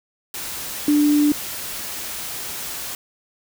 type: tone in noise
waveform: sine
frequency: 294.8 Hz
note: D4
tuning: 7 cents sharp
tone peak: -13 dBFS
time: 0.88-1.32 s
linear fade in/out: 2 ms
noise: white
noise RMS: -30 dBFS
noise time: 0.34-2.95 s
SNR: +14 dB
effects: none